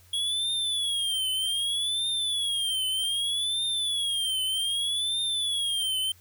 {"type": "tone with vibrato", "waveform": "square", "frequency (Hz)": 3322, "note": "G#7", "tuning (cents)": 0, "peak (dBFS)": -26, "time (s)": [0.13, 6.12], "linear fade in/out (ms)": 5, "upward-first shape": "triangle", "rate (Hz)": 0.64, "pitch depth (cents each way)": 160, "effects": ["added 90 Hz sine -56 dBFS peak until 6.2 s", "white hiss -59 dBFS RMS until 6.2 s"]}